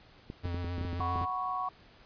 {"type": "clicks", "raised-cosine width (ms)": 3, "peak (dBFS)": -26, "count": 11, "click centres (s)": [0.301, 0.456, 0.545, 0.645, 0.782, 0.812, 0.85, 0.931, 0.997, 1.158, 1.215]}
{"type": "tone with vibrato", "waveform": "square", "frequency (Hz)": 87.31, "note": "F2", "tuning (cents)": 0, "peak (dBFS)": -34, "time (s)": [0.43, 1.26], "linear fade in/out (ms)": 20, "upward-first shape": "sine", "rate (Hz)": 7.6, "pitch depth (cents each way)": 30}
{"type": "chord", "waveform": "sine", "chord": "F# suspended fourth", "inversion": "none", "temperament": "just", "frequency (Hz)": [740, 986.7, 1110], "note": ["F#5", "B5", "C#6"], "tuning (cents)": [0, -2, 2], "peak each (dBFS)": [-36, -39, -33], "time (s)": [1, 1.69], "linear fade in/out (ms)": 5}
{"effects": ["pink hiss -58 dBFS RMS until 2.05 s", "resampled to 11025 Hz"]}